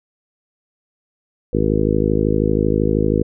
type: harmonic tone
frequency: 52.8 Hz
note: G#1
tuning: 29 cents sharp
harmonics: 1 / 2 / 3 / 4 / 5 / 6 / 7 / 8 / 9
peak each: -23 / -23 / -23 / -23 / -23 / -23 / -23 / -23 / -23 dBFS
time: 1.53-3.23 s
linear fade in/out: 5 ms
effects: none